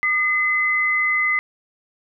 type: tone pair together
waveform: sine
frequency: 1212.4 / 2039 Hz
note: D#6 / C7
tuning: -45 / -45 cents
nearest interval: major sixth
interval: 900 cents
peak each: -26 / -17 dBFS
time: 0.03-1.39 s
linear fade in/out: 0 ms
effects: none